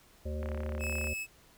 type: harmonic tone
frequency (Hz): 75.4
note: D2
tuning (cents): +46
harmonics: 1 / 3 / 5 / 7 / 8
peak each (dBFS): -34 / -43 / -45 / -44 / -46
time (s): 0.25-1.14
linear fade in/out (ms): 10
type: click train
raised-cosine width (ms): 0.5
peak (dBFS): -28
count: 23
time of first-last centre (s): 0.43-1.071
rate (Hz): 34.3
type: tone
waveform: 45% pulse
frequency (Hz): 2594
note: E7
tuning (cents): -28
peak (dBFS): -35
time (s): 0.79-1.27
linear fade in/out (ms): 50
effects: pink hiss -61 dBFS RMS until 1.57 s